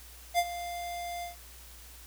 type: tone with ADSR envelope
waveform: square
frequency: 698 Hz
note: F5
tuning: 1 cent flat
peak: -22 dBFS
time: 0.34-1.36 s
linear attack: 45 ms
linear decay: 51 ms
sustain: -14 dB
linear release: 130 ms
effects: added 60 Hz sine -51 dBFS peak until 2.06 s + white hiss -52 dBFS RMS until 2.06 s